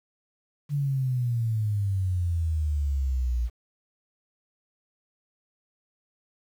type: exponential sweep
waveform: sine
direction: down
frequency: 146.83 to 57.6 Hz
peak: -23 dBFS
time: 0.69-3.5 s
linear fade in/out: 50 ms
effects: 9-bit